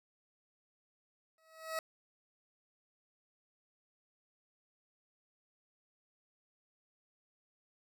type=tone with exponential growth; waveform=20% pulse; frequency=642 Hz; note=E5; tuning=46 cents flat; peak=-28 dBFS; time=1.38-1.79 s; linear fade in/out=1 ms; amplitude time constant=89 ms; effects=none